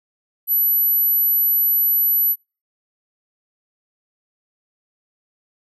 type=tone; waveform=sine; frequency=11840 Hz; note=F#9; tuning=in tune; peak=-14 dBFS; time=0.47-2.36 s; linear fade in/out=50 ms; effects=noise-tail reverb RT60 0.3 s tail -26 dB re dry